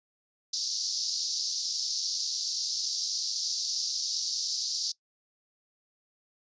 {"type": "band-pass noise", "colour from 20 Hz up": "pink", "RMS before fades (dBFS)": -32, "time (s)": [0.53, 4.92], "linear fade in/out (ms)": 5, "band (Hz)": [4500, 5900], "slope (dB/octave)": 48, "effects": ["noise-tail reverb RT60 0.1 s tail -21 dB re dry", "resampled to 16000 Hz"]}